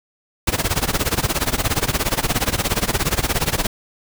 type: noise with tremolo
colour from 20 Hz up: pink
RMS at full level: -17 dBFS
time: 0.47-3.67 s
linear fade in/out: 5 ms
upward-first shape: sine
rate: 17 Hz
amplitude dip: 90%
effects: none